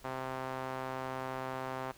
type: tone with band-pass filter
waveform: sawtooth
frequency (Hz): 130.81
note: C3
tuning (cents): 0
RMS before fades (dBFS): -39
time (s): 0.04-1.92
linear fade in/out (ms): 10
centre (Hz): 940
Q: 1.2
effects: pink hiss -58 dBFS RMS until 1.97 s